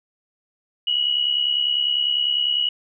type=tone pair together; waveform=sine; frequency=2904 / 2974 Hz; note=F#7 / F#7; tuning=-33 / +8 cents; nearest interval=unison; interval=41 cents; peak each=-19 / -25 dBFS; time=0.87-2.69 s; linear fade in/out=5 ms; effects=none